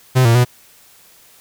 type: tone with pitch steps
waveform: 45% pulse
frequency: 128.6 / 116.1 / 123.2 Hz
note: C3 / A#2 / B2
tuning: -30 / -7 / -4 cents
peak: -9 dBFS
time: 0.15-0.45 s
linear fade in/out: 20 ms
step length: 100 ms
effects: white hiss -48 dBFS RMS until 1.4 s